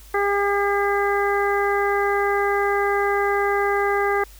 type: harmonic tone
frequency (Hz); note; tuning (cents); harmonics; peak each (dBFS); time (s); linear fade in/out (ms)
403.2; G4; +49; 1 / 2 / 3 / 4 / 5; -21 / -24 / -26 / -27 / -28; 0.14-4.24; 5
effects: added 50 Hz sine -43 dBFS peak until 4.39 s + white hiss -49 dBFS RMS until 4.39 s